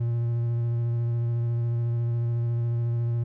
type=tone with vibrato; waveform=triangle; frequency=117.8 Hz; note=A#2; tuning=19 cents sharp; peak=-21 dBFS; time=0-3.24 s; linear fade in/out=10 ms; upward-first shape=square; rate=14 Hz; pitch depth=11 cents each way; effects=none